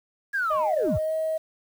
sine linear sweep, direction down, 1682 to 35.18 Hz, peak -22 dBFS, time 0.33-0.99 s, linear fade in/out 20 ms
sine tone with pitch glide, 620 to 635.6 Hz, D#5 to D#5, -6 to +37 cents, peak -23 dBFS, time 0.5-1.38 s, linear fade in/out 10 ms, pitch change +43 cents, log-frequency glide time 0.96-1.13 s
effects tanh soft clip ceiling -16 dBFS + 8-bit

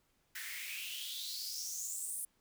white noise with high-pass filter sweep, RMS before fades -42 dBFS, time 0.35-2.25 s, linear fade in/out 5 ms, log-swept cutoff 1700 to 10000 Hz, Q 6.8, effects pink hiss -75 dBFS RMS until 2.4 s

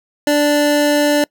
square tone pair together, 293.4 / 586.8 Hz, D4 / D5, -2 / -2 cents, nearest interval octave, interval 1200 cents, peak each -15 dBFS, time 0.27-1.24 s, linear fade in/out 2 ms, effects noise-tail reverb RT60 0.1 s tail -25 dB re dry

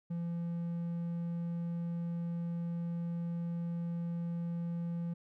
triangle tone, 170.3 Hz, F3, 43 cents flat, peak -32 dBFS, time 0.1-5.14 s, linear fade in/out 10 ms, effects none

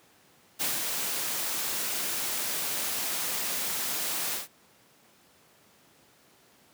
white noise with ADSR envelope, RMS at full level -28 dBFS, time 0.59-4.48 s, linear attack 24 ms, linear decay 170 ms, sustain -3 dB, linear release 140 ms, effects pink hiss -60 dBFS RMS until 6.73 s + high-pass 150 Hz 12 dB/octave

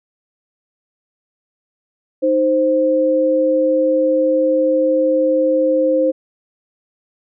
sine tone pair together, 310.7 / 523.3 Hz, D#4 / C5, -2 / 0 cents, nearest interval major sixth, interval 902 cents, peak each -18 / -13 dBFS, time 2.22-6.12 s, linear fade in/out 20 ms, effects none

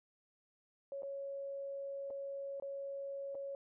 sine tone with dropouts, 554 Hz, C#5, 1 cent flat, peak -40 dBFS, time 0.92-3.55 s, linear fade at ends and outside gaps 1 ms, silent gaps 1.022-1.032 / 2.103-2.107 / 2.599-2.623 / 3.347-3.352 s, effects none

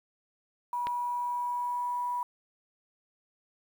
sine tone with pitch glide, 970 to 976.2 Hz, B5 to B5, -31 to -20 cents, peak -29 dBFS, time 0.73-2.23 s, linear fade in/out 2 ms, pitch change +11 cents, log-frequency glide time 1.05-2.04 s
click, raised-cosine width 0.3 ms, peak -20 dBFS, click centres 0.87 s
effects 9-bit

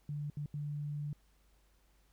sine tone bursts at uneven times, 146.83 Hz, D3, in tune, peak -36 dBFS, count 3, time 0.09-0.3 / 0.37-0.46 / 0.54-1.13 s, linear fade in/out 2 ms, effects added 50 Hz sine -67 dBFS peak until 2.12 s + pink hiss -73 dBFS RMS until 2.12 s

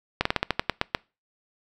slowing click train, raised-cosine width 0.3 ms, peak -5 dBFS, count 10, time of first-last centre 0.21-0.949 s, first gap 44 ms, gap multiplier 1.15, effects noise-tail reverb RT60 0.3 s tail -25 dB re dry

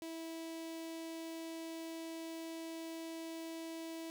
sawtooth tone with notch filter, 327.1 Hz, E4, 13 cents flat, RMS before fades -45 dBFS, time 0.02-4.1 s, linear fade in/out 0 ms, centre 1400 Hz, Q 1.3, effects none

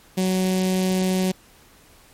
sawtooth tone with notch filter, 186.3 Hz, F#3, 12 cents sharp, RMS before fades -21 dBFS, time 0.17-1.32 s, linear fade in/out 10 ms, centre 1300 Hz, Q 0.74, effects pink hiss -52 dBFS RMS until 2.13 s + MP3 64 kbps

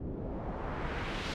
pink noise with low-pass filter sweep, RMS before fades -37 dBFS, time 0-1.34 s, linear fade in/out 5 ms, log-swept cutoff 310 to 4300 Hz, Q 1.1, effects none

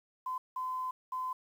sine tone bursts at uneven times, 1023 Hz, C6, 39 cents flat, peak -33 dBFS, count 3, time 0.26-0.38 / 0.56-0.91 / 1.12-1.33 s, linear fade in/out 5 ms, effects 10-bit

